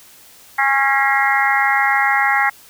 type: harmonic tone with a mistuned harmonic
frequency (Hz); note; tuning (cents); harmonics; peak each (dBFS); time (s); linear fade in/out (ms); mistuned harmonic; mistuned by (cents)
273.5; C#4; -23; 3 / 4 / 5 / 6 / 7 / 8; -18 / -23 / -22 / -22 / -18 / -21; 0.58-2.5; 10; 8; -52
effects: white hiss -45 dBFS RMS until 2.69 s